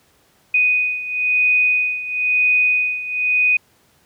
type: beating tone pair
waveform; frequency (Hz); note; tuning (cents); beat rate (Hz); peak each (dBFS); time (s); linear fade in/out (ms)
sine; 2489 / 2490; D#7 / D#7; 0 / +1; 1; -16 / -20; 0.54-3.57; 5
effects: pink hiss -57 dBFS RMS until 4.05 s + high-pass 80 Hz 12 dB/octave